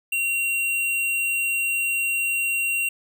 square tone, 2749 Hz, F7, 28 cents flat, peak -22 dBFS, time 0.12-2.89 s, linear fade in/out 5 ms, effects none

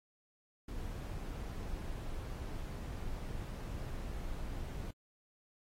brown noise, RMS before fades -41 dBFS, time 0.68-4.91 s, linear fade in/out 5 ms, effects AAC 48 kbps

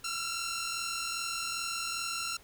10% pulse tone pair together, 1340 / 1382.5 Hz, E6 / F6, +28 / -18 cents, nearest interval minor second, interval 54 cents, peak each -28 / -28 dBFS, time 0.04-2.37 s, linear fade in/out 5 ms, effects pink hiss -58 dBFS RMS until 2.43 s

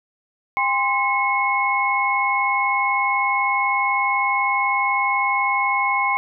sine tone cluster, 804 / 1044 / 2184 Hz, G5 / C6 / C#7, +44 / -4 / -26 cents, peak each -23 / -21 / -21 dBFS, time 0.57-6.17 s, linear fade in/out 0 ms, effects none

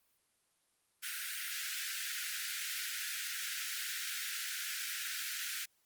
pink high-pass noise, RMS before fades -40 dBFS, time 1.02-5.66 s, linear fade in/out 20 ms, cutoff 1400 Hz, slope 96 dB/octave, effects white hiss -75 dBFS RMS until 5.85 s + Opus 32 kbps

